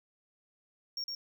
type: tone with echo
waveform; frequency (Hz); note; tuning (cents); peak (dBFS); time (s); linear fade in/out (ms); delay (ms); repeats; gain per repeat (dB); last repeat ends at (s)
triangle; 5540; F8; -15; -33; 0.97-1.04; 2; 110; 1; -2; 1.15
effects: none